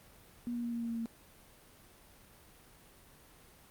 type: tone with pitch steps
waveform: sine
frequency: 240 / 238.1 / 236.1 / 234.2 / 232.4 / 230.5 / 228.6 Hz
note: B3 / A#3 / A#3 / A#3 / A#3 / A#3 / A#3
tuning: -49 / +37 / +22 / +8 / -5 / -19 / -34 cents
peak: -34 dBFS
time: 0.47-1.058 s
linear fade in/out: 0 ms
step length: 84 ms
effects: pink hiss -59 dBFS RMS until 3.7 s + Opus 32 kbps